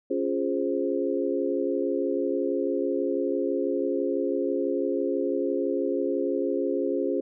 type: chord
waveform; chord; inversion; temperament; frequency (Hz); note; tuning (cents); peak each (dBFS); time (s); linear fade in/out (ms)
sine; Db major seventh; none; equal with one note detuned; 277.2 / 349.2 / 415.3 / 526; Db4 / F4 / Ab4 / C5; 0 / 0 / 0 / +9; -29 / -29 / -29 / -30; 0.1-7.21; 10
effects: none